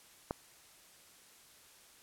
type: click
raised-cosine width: 1 ms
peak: -20 dBFS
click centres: 0.309 s
effects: white hiss -60 dBFS RMS until 2.02 s + low-pass 12000 Hz 12 dB/octave